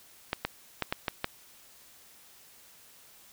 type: clicks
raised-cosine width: 0.3 ms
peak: -12 dBFS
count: 6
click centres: 0.331 / 0.45 / 0.823 / 0.925 / 1.082 / 1.244 s
effects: white hiss -56 dBFS RMS until 3.32 s